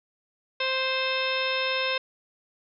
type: harmonic tone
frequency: 523.3 Hz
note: C5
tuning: in tune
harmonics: 1 / 2 / 3 / 4 / 5 / 6 / 7 / 8 / 10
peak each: -30 / -33 / -34 / -35 / -30 / -38 / -32 / -40 / -37 dBFS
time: 0.6-1.98 s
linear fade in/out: 5 ms
effects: none